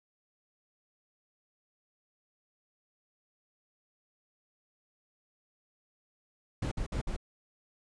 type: noise bursts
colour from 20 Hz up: brown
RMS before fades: -33 dBFS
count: 4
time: 6.62-7.165 s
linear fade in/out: 5 ms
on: 95 ms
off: 55 ms
effects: resampled to 22050 Hz